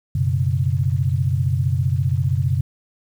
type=chord; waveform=sine; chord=F# suspended fourth; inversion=none; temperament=equal; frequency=92.5 / 123.47 / 138.59 Hz; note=F#2 / B2 / C#3; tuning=0 / 0 / 0 cents; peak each=-21 dBFS; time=0.15-2.61 s; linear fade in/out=5 ms; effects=8-bit